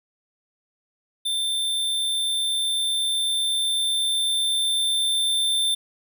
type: tone with level ramp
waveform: square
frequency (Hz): 3566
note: A7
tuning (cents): +22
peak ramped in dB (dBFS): -23 to -20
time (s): 1.25-5.75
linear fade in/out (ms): 10
effects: none